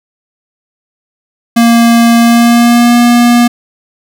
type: tone with pitch glide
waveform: square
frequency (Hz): 233.1 to 239.4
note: A#3 to A#3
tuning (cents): 0 to +46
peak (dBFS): -4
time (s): 1.56-3.48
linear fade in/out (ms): 10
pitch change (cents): +46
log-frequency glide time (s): 2.18-2.96
effects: none